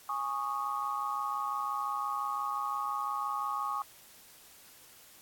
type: chord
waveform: sine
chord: Ab suspended fourth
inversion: none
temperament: equal with one note detuned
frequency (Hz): 830.6 / 1108.7 / 1234.5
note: Ab5 / Db6 / Eb6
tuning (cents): 0 / 0 / -14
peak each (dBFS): -38 / -34 / -36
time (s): 0.09-3.82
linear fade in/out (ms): 2
effects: white hiss -56 dBFS RMS until 5.21 s + AAC 64 kbps